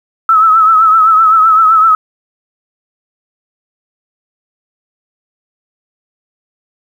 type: tone with vibrato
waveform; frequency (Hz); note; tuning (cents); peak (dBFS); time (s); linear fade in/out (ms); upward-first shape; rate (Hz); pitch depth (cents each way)
sine; 1300; E6; -24; -4; 0.29-1.95; 2; triangle; 7.8; 62
effects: 7-bit